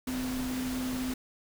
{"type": "tone in noise", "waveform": "sine", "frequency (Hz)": 255.3, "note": "C4", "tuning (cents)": -42, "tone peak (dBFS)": -31, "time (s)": [0.07, 1.14], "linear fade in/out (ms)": 5, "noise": "pink", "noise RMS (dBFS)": -39, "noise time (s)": [0.07, 1.14], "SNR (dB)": 5, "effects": []}